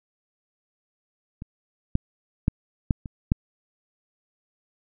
clicks, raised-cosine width 5 ms, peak -23 / -8 / -7 / -7 / -22 / -6 dBFS, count 6, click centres 1.421 / 1.954 / 2.481 / 2.908 / 3.058 / 3.319 s, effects none

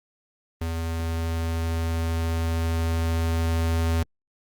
square tone with level ramp, 82.41 Hz, E2, in tune, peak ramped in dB -26 to -21 dBFS, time 0.61-4.03 s, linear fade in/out 5 ms, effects Opus 32 kbps

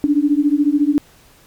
sine beating tone pair, 284.9 / 298.9 Hz, C#4 / D4, +48 / +31 cents, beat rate 14 Hz, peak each -15 dBFS, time 0.04-0.98 s, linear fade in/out 0 ms, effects pink hiss -49 dBFS RMS until 1.46 s + MP3 96 kbps

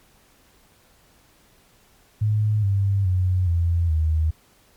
sine tone with pitch steps, 106.5 / 98.8 / 91.65 / 85.02 / 78.87 Hz, G#2 / G2 / F#2 / F2 / D#2, +44 / +14 / -16 / -46 / +24 cents, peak -17 dBFS, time 2.21-4.31 s, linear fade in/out 10 ms, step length 420 ms, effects pink hiss -57 dBFS RMS until 4.76 s + MP3 96 kbps

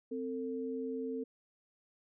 sine tone pair together, 260.4 / 450.2 Hz, C4 / A4, -8 / +40 cents, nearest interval major sixth, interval 948 cents, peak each -38 / -38 dBFS, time 0.11-1.24 s, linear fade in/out 10 ms, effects none

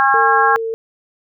harmonic tone, 271.7 Hz, C#4, 35 cents flat, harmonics 3 / 4 / 5 / 6, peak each -15 / -15 / -18 / -16 dBFS, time 0-0.56 s, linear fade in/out 0 ms
sine tone with vibrato, 452.7 Hz, A4, 49 cents sharp, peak -19 dBFS, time 0.14-0.74 s, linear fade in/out 0 ms, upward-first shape triangle, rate 3.2 Hz, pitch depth 9 cents each way
effects none

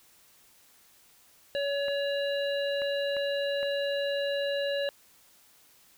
harmonic tone, 564 Hz, C#5, 30 cents sharp, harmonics 1 / 3 / 5 / 7, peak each -28 / -37 / -38 / -39 dBFS, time 1.55-4.89 s, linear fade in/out 0 ms
clicks, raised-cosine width 0.5 ms, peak -27 dBFS, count 4, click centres 1.883 / 2.819 / 3.167 / 3.63 s
effects white hiss -60 dBFS RMS until 5.97 s

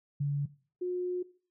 sine tone pair in turn, 143 / 360.3 Hz, D3 / F#4, -46 / -46 cents, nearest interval octave + major third, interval 1600 cents, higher second, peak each -27 / -30 dBFS, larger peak first, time 0.2-0.46 / 0.81-1.23 s, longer second, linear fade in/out 10 ms, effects noise-tail reverb RT60 0.4 s tail -18 dB re dry

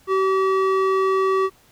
square tone with band-pass filter, 382.7 Hz, G4, 42 cents flat, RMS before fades -19 dBFS, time 0.07-1.5 s, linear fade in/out 50 ms, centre 790 Hz, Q 6.5, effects pink hiss -55 dBFS RMS until 1.71 s

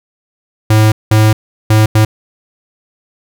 square tone bursts at uneven times, 108.4 Hz, A2, 25 cents flat, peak -6 dBFS, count 4, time 0.7-0.92 / 1.11-1.33 / 1.7-1.86 / 1.95-2.05 s, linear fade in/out 5 ms, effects none

